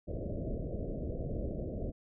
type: low-pass noise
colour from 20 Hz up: pink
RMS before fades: -37 dBFS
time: 0.07-1.92 s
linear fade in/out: 20 ms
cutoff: 650 Hz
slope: 96 dB/octave
effects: none